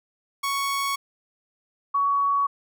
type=tone pair in turn; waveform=sawtooth / sine; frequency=1111 / 1123.9 Hz; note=C#6 / C#6; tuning=+4 / +24 cents; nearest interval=unison; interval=20 cents; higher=second; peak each=-20 / -19 dBFS; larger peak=second; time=0.43-0.96 / 1.94-2.47 s; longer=neither; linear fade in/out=10 ms; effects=none